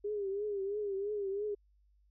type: tone with vibrato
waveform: sine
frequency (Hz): 404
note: G#4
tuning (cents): -48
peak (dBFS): -33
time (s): 0.04-1.55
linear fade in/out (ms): 10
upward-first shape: triangle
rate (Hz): 3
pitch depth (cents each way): 96
effects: added 50 Hz sine -65 dBFS peak until 2.1 s